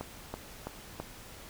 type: click train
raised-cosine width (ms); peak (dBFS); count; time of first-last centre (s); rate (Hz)
1; -22; 4; 0.01-1; 3.03
effects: pink hiss -49 dBFS RMS until 1.49 s